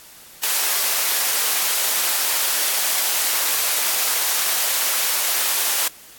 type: high-pass noise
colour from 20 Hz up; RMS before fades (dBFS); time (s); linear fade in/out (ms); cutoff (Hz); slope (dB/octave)
white; -20; 0.43-5.88; 5; 580; 12
effects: white hiss -44 dBFS RMS until 6.18 s + AAC 64 kbps